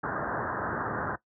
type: low-pass noise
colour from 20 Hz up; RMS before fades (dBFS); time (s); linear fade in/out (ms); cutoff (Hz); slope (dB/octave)
white; -32; 0.03-1.16; 10; 1700; 96
effects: noise-tail reverb RT60 0.1 s tail -17 dB re dry + high-pass 80 Hz 12 dB/octave